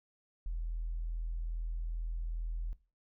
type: tone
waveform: sine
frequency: 41.2 Hz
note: E1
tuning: in tune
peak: -33 dBFS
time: 0.46-2.73 s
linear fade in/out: 0 ms
effects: noise-tail reverb RT60 0.3 s tail -18 dB re dry + tanh soft clip ceiling -29 dBFS